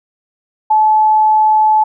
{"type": "tone", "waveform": "sine", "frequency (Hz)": 863, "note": "A5", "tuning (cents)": -34, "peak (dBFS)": -7, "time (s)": [0.7, 1.84], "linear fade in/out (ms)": 10, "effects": []}